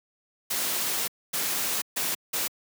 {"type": "noise bursts at uneven times", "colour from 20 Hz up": "white", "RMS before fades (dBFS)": -28, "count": 4, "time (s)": [[0.5, 1.08], [1.33, 1.82], [1.96, 2.15], [2.33, 2.48]], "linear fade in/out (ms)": 10, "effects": ["high-pass 150 Hz 12 dB/octave"]}